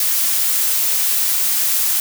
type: noise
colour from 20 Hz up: blue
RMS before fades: -17 dBFS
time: 0-2 s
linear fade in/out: 2 ms
effects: none